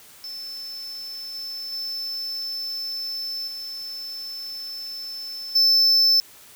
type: tone with level steps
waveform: triangle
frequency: 5280 Hz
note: E8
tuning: 2 cents sharp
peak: -31 / -29 / -26 / -30 / -13 dBFS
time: 0.24-6.2 s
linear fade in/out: 0 ms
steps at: 1.34 / 1.72 / 3.47 / 5.55 s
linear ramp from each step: 10 ms
effects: white hiss -48 dBFS RMS until 6.55 s